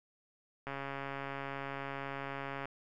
click train, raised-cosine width 0.5 ms, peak -25 dBFS, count 275, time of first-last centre 0.67-2.656 s, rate 138 Hz, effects none

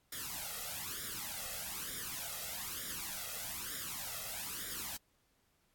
white noise with flanger, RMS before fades -42 dBFS, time 0.12-4.97 s, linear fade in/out 5 ms, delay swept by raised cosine 0.56 to 1.56 ms, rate 1.1 Hz, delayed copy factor +0.8, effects pink hiss -75 dBFS RMS until 5.74 s + AAC 64 kbps

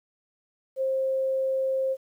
sine tone, 530 Hz, C5, 22 cents sharp, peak -23 dBFS, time 0.76-1.97 s, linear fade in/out 50 ms, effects 10-bit

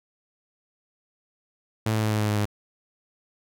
sawtooth tone with pitch steps, 110 / 108.99 / 107.99 / 106.99 / 106.01 / 105.03 / 104.07 Hz, A2 / A2 / A2 / A2 / G#2 / G#2 / G#2, 0 / -16 / -32 / -48 / +36 / +20 / +4 cents, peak -18 dBFS, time 1.86-2.455 s, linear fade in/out 5 ms, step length 85 ms, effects none

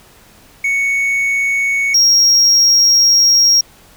triangle tone pair in turn, 2221 / 5597 Hz, C#7 / F8, +3 / +3 cents, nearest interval octave + major third, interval 1600 cents, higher second, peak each -11 / -6 dBFS, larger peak second, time 0.64-1.94 / 1.94-3.61 s, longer second, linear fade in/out 5 ms, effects pink hiss -45 dBFS RMS until 3.96 s

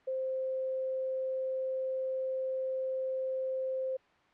sine tone, 523.3 Hz, C5, in tune, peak -31 dBFS, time 0.07-3.97 s, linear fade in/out 10 ms, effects white hiss -64 dBFS RMS until 4.33 s + low-pass 2000 Hz 12 dB/octave

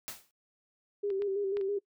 white noise with exponential decay, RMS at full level -37 dBFS, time 0.08-0.31 s, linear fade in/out 0 ms, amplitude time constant 48 ms
sine tone with vibrato, 397 Hz, G4, 22 cents sharp, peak -29 dBFS, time 1.03-1.79 s, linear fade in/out 10 ms, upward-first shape square, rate 6.1 Hz, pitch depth 44 cents each way
clicks, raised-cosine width 0.3 ms, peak -35 / -31 / -28 / -37 dBFS, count 4, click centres 1.103 / 1.221 / 1.57 / 1.612 s
effects noise-tail reverb RT60 0.1 s tail -21 dB re dry

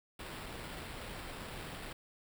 pink noise with sample-and-hold, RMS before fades -45 dBFS, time 0.19-1.93 s, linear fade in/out 5 ms, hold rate 6300 Hz, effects none

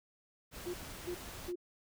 pink noise, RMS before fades -47 dBFS, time 0.51-1.53 s, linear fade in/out 50 ms
sine tone bursts, 353.9 Hz, F4, 23 cents sharp, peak -36 dBFS, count 3, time 0.66-1.557 s, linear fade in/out 10 ms, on 79 ms, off 330 ms
effects none

